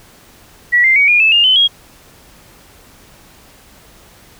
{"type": "tone with pitch steps", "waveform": "sine", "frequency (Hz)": [1939, 2090, 2253, 2429, 2618, 2823, 3043, 3280], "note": ["B6", "C7", "C#7", "D#7", "E7", "F7", "F#7", "G#7"], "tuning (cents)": [-32, -2, 28, -42, -13, 18, 48, -22], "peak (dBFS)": -7, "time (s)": [0.72, 1.68], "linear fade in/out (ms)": 20, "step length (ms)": 120, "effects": ["pink hiss -44 dBFS RMS until 4.39 s"]}